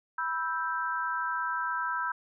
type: chord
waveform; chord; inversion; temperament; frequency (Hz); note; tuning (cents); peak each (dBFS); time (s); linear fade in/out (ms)
sine; E minor; second; equal with one note detuned; 982.1 / 1318.5 / 1568; B5 / E6 / G6; -10 / 0 / 0; -33; 0.18-2.12; 5
effects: none